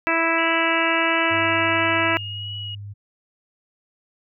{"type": "harmonic tone", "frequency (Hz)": 329.6, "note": "E4", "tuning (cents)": 0, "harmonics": [1, 2, 3, 4, 5, 6, 7, 8], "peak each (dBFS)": [-26, -26, -26, -26, -26, -26, -26, -26], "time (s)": [0.07, 2.17], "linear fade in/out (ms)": 0}
{"type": "tone with vibrato", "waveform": "sine", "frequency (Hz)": 2890, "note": "F#7", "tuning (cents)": -41, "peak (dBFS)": -30, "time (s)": [0.38, 2.75], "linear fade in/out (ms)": 5, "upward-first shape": "triangle", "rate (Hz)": 1.5, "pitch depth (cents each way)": 25}
{"type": "tone", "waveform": "sine", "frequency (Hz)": 101.6, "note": "G#2", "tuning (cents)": -38, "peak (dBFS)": -32, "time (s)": [1.3, 2.94], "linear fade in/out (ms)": 20}
{"effects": []}